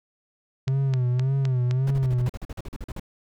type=tone with vibrato; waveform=triangle; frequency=130 Hz; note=C3; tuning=11 cents flat; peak=-18 dBFS; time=0.67-2.29 s; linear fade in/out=10 ms; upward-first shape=sine; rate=1.8 Hz; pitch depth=95 cents each way
type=click train; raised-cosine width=0.2 ms; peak=-17 dBFS; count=5; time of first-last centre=0.68-1.711 s; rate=3.88 Hz
type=noise bursts; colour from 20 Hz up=brown; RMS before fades=-33 dBFS; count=15; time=1.87-2.997 s; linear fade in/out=2 ms; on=35 ms; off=43 ms
effects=none